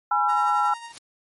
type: chord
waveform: sine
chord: E major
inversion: first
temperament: equal with one note detuned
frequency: 830.6 / 987.8 / 1352.5 Hz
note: G#5 / B5 / E6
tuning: 0 / 0 / +44 cents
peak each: -22 / -26 / -22 dBFS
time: 0.11-0.74 s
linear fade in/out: 5 ms
type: tone with tremolo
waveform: sawtooth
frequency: 932.3 Hz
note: A#5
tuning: in tune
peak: -31 dBFS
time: 0.28-0.93 s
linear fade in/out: 20 ms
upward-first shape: sine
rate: 11 Hz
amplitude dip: 50%
type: noise with exponential growth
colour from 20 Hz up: white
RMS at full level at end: -38 dBFS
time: 0.77-0.98 s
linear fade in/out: 0 ms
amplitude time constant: 44 ms
effects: MP3 48 kbps